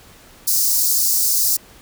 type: high-pass noise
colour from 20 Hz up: white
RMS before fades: -17 dBFS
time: 0.47-1.57 s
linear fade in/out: 10 ms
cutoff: 4600 Hz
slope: 48 dB/octave
effects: pink hiss -46 dBFS RMS until 1.81 s